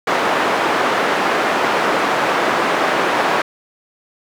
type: band-pass noise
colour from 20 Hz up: white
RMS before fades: -17 dBFS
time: 0.07-3.42 s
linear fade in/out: 5 ms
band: 300 to 1300 Hz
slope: 12 dB/octave
effects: none